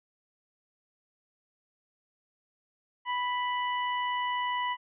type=harmonic tone; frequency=987.8 Hz; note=B5; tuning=in tune; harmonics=1 / 2 / 3; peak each=-29 / -35 / -39 dBFS; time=3.05-4.77 s; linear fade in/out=50 ms; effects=none